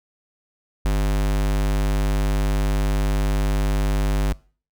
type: tone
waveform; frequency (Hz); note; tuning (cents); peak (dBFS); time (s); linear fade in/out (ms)
square; 50; G1; +35; -18; 0.85-4.33; 5
effects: noise-tail reverb RT60 0.4 s tail -22 dB re dry